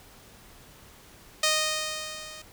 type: tone with level ramp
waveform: 5% pulse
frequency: 620 Hz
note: D#5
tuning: 6 cents flat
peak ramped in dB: -9 to -31 dBFS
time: 1.43-2.42 s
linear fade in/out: 5 ms
effects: pink hiss -52 dBFS RMS until 2.52 s